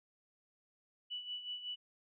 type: tone with tremolo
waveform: sine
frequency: 2960 Hz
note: F#7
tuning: in tune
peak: -38 dBFS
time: 1.1-1.76 s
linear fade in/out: 20 ms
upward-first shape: sine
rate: 5.4 Hz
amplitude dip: 65%
effects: none